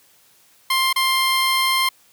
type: tone with dropouts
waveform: 15% pulse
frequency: 1054 Hz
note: C6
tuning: 12 cents sharp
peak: -10 dBFS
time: 0.7-1.89 s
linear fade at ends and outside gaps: 5 ms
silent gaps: 0.929-0.96 s
effects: white hiss -55 dBFS RMS until 2.12 s + high-pass 80 Hz 12 dB/octave